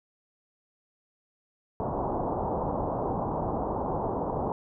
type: low-pass noise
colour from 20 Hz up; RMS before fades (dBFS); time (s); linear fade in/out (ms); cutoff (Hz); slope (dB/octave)
white; -30; 1.8-4.52; 0; 980; 48
effects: none